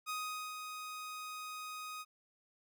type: tone with ADSR envelope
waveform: sawtooth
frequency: 1250 Hz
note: D#6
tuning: 8 cents sharp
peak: -33 dBFS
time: 0.06-2.05 s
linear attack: 35 ms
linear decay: 440 ms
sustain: -6 dB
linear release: 39 ms
effects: none